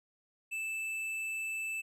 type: tone with tanh clipping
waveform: sine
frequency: 2637 Hz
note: E7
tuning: in tune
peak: -36 dBFS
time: 0.51-1.82 s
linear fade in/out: 20 ms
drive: 10 dB
effects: none